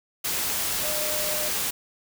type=tone in noise; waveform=sine; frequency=606 Hz; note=D#5; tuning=46 cents flat; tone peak=-32 dBFS; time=0.83-1.49 s; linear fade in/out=10 ms; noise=white; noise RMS=-27 dBFS; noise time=0.24-1.71 s; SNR=-8 dB; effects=none